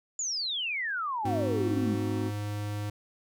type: exponential sweep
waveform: sine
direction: down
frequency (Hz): 7150 to 196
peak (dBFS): -29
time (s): 0.19-1.95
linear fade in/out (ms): 2
type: chord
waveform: triangle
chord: A diminished seventh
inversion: none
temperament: equal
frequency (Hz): 220 / 261.6 / 311.1 / 370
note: A3 / C4 / Eb4 / Gb4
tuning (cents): 0 / 0 / 0 / 0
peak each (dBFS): -37 / -33 / -35 / -33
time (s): 1.23-2.32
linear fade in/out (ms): 50
type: tone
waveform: square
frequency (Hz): 103.83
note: G#2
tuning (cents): 0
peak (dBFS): -32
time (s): 1.25-2.9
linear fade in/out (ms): 5
effects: none